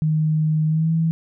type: tone with pitch glide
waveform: sine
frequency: 155.56 to 162.92 Hz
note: D#3 to E3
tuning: 0 to -20 cents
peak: -16 dBFS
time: 0.02-1.11 s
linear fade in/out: 0 ms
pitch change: +80 cents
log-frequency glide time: 0.67-0.92 s
effects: none